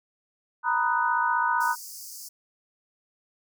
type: chord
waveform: sine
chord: B major seventh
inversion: third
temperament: equal with one note detuned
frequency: 932.3 / 987.8 / 1244.5 / 1487.7 Hz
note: A#5 / B5 / D#6 / F#6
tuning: 0 / 0 / 0 / +9 cents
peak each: -26 / -27 / -29 / -27 dBFS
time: 0.63-1.76 s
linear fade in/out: 50 ms
type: high-pass noise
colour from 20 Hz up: pink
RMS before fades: -41 dBFS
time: 1.6-2.29 s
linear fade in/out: 10 ms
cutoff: 4700 Hz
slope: 96 dB/octave
effects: none